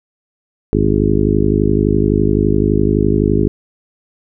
harmonic tone with a mistuned harmonic, 51.8 Hz, G#1, 4 cents flat, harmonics 1 / 2 / 3 / 4 / 5 / 6 / 7 / 8, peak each -19 / -19 / -19 / -19 / -19 / -19 / -19 / -19 dBFS, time 0.73-3.48 s, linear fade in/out 0 ms, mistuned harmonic 1, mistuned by +140 cents, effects none

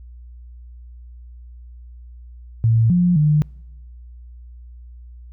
sine tone with pitch steps, 113.3 / 177 / 150.5 Hz, A#2 / F3 / D3, -49 / +23 / +43 cents, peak -12 dBFS, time 2.64-3.42 s, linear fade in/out 0 ms, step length 260 ms, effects noise-tail reverb RT60 0.9 s tail -26 dB re dry + added 60 Hz sine -37 dBFS peak until 5.32 s

